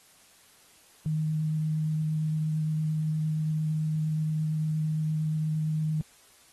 sine tone with vibrato, 155.56 Hz, D#3, in tune, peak -25 dBFS, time 1.06-6.01 s, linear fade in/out 0 ms, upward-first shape sine, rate 8.7 Hz, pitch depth 9 cents each way, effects white hiss -58 dBFS RMS until 6.52 s + AAC 32 kbps

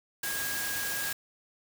sine tone in noise, 1637 Hz, G#6, 25 cents flat, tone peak -35 dBFS, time 0.23-1.13 s, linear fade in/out 5 ms, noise white, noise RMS -34 dBFS, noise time 0.23-1.13 s, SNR -4 dB, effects none

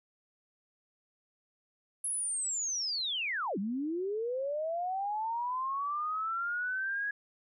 sine linear two-way sweep, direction down then up, 10810 to 185 to 1673 Hz, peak -31 dBFS, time 2.04-7.11 s, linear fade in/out 5 ms, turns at 3.58 s, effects none

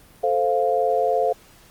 sine chord, F major, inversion first, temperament equal, 440 / 523.3 / 698.5 Hz, A4 / C5 / F5, 0 / 0 / 0 cents, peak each -23 / -22 / -21 dBFS, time 0.23-1.33 s, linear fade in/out 10 ms, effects pink hiss -51 dBFS RMS until 1.7 s + Opus 32 kbps

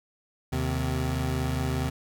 25% pulse tone pair together, 77.04 / 129.3 Hz, D#2 / C3, -17 / -20 cents, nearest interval major sixth, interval 897 cents, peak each -25 dBFS, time 0.52-1.9 s, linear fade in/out 10 ms, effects none

